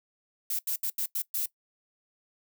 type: noise bursts at uneven times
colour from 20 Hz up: violet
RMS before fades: -30 dBFS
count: 6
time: 0.5-0.59 / 0.67-0.76 / 0.83-0.9 / 0.98-1.06 / 1.15-1.22 / 1.34-1.46 s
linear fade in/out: 5 ms
effects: noise-tail reverb RT60 0.1 s tail -19 dB re dry